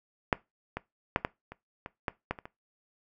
clicks, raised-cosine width 0.5 ms, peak -7 / -18 / -8 / -13 / -27 / -23 / -14 / -15 / -28 / -27 dBFS, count 10, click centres 0.328 / 0.77 / 1.161 / 1.249 / 1.52 / 1.861 / 2.082 / 2.31 / 2.388 / 2.455 s, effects noise-tail reverb RT60 0.2 s tail -20 dB re dry

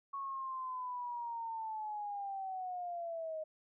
sine linear sweep, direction down, 1108.7 to 621 Hz, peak -38 dBFS, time 0.13-3.44 s, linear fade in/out 10 ms, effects none

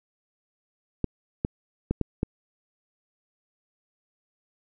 clicks, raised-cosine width 3 ms, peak -11 dBFS, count 5, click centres 1.043 / 1.449 / 1.91 / 2.013 / 2.231 s, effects none

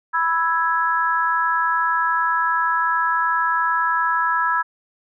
sine chord, E major, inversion second, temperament equal, 987.8 / 1318.5 / 1661.2 Hz, B5 / E6 / G#6, 0 / 0 / 0 cents, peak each -21 / -21 / -22 dBFS, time 0.13-4.63 s, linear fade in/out 20 ms, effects none

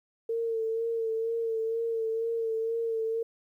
sine tone with vibrato, 453.2 Hz, A#4, 49 cents flat, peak -27 dBFS, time 0.29-3.23 s, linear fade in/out 5 ms, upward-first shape sine, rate 2.1 Hz, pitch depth 30 cents each way, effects 11-bit

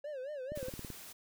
triangle tone with vibrato, 554.4 Hz, C#5, in tune, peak -37 dBFS, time 0.04-0.7 s, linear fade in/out 5 ms, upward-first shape sine, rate 4.5 Hz, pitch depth 160 cents each way
click train, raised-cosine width 3 ms, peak -30 dBFS, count 8, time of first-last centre 0.52-0.903 s, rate 18.3 Hz
white noise, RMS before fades -50 dBFS, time 0.55-1.13 s, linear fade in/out 10 ms
effects none

